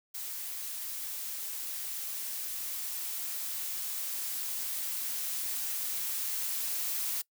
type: noise with level ramp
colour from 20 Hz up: blue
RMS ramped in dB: -39 to -33 dBFS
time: 0.14-7.22 s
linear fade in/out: 10 ms
effects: noise-tail reverb RT60 0.1 s tail -22 dB re dry